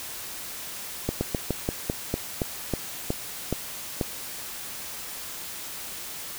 slowing click train, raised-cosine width 2 ms, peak -11 dBFS, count 12, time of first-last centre 1.09-4.012 s, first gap 120 ms, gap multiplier 1.15, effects white hiss -37 dBFS RMS until 6.38 s

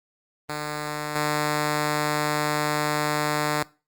5% pulse tone with level steps, 150 Hz, D3, 37 cents sharp, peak -17 / -11 dBFS, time 0.49-3.63 s, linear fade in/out 2 ms, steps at 1.15 s, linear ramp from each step 10 ms, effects noise-tail reverb RT60 0.3 s tail -20 dB re dry + Opus 32 kbps

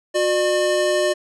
square tone pair together, 362.4 / 600 Hz, F#4 / D5, -36 / +37 cents, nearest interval major sixth, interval 873 cents, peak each -22 / -19 dBFS, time 0.14-1.14 s, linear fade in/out 20 ms, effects resampled to 24000 Hz

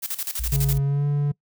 blue noise with tremolo, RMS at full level -27 dBFS, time 0.02-0.78 s, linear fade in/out 20 ms, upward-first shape square, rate 12 Hz, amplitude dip 80%
sine tone, 58.6 Hz, A#1, 10 cents sharp, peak -25 dBFS, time 0.39-0.8 s, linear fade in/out 10 ms
triangle tone with pitch glide, 138.7 to 144.51 Hz, C#3 to D3, +1 to -28 cents, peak -17 dBFS, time 0.52-1.32 s, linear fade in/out 10 ms, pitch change +71 cents, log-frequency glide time 0.82-1.06 s
effects noise-tail reverb RT60 0.1 s tail -23 dB re dry

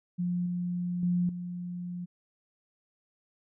sine tone with level steps, 177 Hz, F3, 23 cents sharp, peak -27 / -29 / -24 / -34 dBFS, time 0.18-2.06 s, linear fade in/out 20 ms, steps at 0.46 / 1.03 / 1.29 s, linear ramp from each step 2 ms, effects none

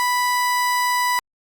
30% pulse tone, 987.8 Hz, B5, in tune, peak -15 dBFS, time 0-1.19 s, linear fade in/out 0 ms, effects Opus 48 kbps

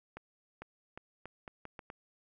accelerating click train, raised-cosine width 0.5 ms, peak -29 dBFS, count 8, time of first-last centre 0.17-1.901 s, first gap 450 ms, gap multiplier 0.79, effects none

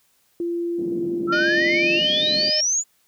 sine tone, 342.7 Hz, F4, 33 cents flat, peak -22 dBFS, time 0.4-1.99 s, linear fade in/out 2 ms
pink band-pass noise, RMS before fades -33 dBFS, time 0.78-2.5 s, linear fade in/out 5 ms, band 190 to 340 Hz, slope 24 dB/octave
sine exponential sweep, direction up, 1301 to 7080 Hz, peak -18 dBFS, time 1.27-2.84 s, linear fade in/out 50 ms
harmonic tone, 609 Hz, D#5, 37 cents flat, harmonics 1 / 3 / 4 / 5 / 6 / 7 / 8 / 9 / 10, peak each -26 / -34 / -35 / -31 / -41 / -35 / -35 / -43 / -48 dBFS, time 1.32-2.61 s, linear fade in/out 10 ms
effects white hiss -63 dBFS RMS until 3.07 s

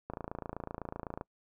click train, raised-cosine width 1 ms, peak -24 dBFS, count 32, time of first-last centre 0.1-1.211 s, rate 27.9 Hz, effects noise-tail reverb RT60 0.1 s tail -25 dB re dry

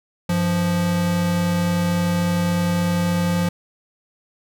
square tone pair together, 98 / 174.4 Hz, G2 / F3, 0 / -2 cents, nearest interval minor seventh, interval 998 cents, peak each -27 / -19 dBFS, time 0.29-3.49 s, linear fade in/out 5 ms, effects none

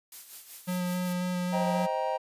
blue noise with tremolo, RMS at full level -42 dBFS, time 0.12-1.13 s, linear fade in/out 2 ms, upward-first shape sine, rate 5.3 Hz, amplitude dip 60%
square tone with vibrato, 180 Hz, F#3, 47 cents flat, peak -29 dBFS, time 0.67-1.87 s, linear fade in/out 20 ms, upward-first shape square, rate 3.7 Hz, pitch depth 9 cents each way
triangle chord, C minor seventh, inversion none, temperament just, 523.3 / 627.9 / 784.9 / 941.9 Hz, C5 / Eb5 / G5 / Bb5, 0 / +16 / +2 / +18 cents, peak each -31 dBFS, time 1.52-2.18 s, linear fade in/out 20 ms
effects resampled to 32000 Hz

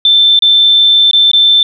sine tone with dropouts, 3547 Hz, A7, 13 cents sharp, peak -4 dBFS, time 0.05-1.63 s, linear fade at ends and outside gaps 2 ms, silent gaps 0.391-0.422 / 1.112-1.132 / 1.315-1.333 s, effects none

